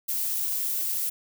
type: noise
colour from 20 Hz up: violet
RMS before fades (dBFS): -28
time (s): 0.08-1.1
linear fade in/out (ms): 10
effects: none